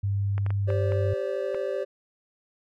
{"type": "tone with pitch glide", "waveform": "sine", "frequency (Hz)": [99.7, 98.16], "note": ["G2", "G2"], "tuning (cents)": [30, 3], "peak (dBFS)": -23, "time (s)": [0.03, 1.14], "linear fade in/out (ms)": 10, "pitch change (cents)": -27, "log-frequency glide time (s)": [0.63, 0.89]}
{"type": "clicks", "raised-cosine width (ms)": 0.5, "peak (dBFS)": -22, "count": 6, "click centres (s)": [0.38, 0.464, 0.505, 0.703, 0.921, 1.546]}
{"type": "chord", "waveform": "triangle", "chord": "G suspended fourth", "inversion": "none", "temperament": "equal with one note detuned", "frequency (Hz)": [392, 523.3, 576.2], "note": ["G4", "C5", "D5"], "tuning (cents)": [0, 0, -33], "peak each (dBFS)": -29, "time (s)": [0.67, 1.85], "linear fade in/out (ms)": 20}
{"effects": []}